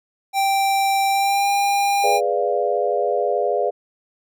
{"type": "tone with pitch glide", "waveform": "square", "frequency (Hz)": [784, 802.3], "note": ["G5", "G5"], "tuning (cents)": [0, 40], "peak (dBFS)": -17, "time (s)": [0.33, 2.21], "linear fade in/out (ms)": 50, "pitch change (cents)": 40, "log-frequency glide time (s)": [1.09, 1.49]}
{"type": "chord", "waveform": "sine", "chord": "G# diminished seventh", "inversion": "none", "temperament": "equal", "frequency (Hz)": [415.3, 493.9, 587.3, 698.5], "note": ["G#4", "B4", "D5", "F5"], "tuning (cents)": [0, 0, 0, 0], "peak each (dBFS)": -23, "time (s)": [2.03, 3.71], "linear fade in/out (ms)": 20}
{"effects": []}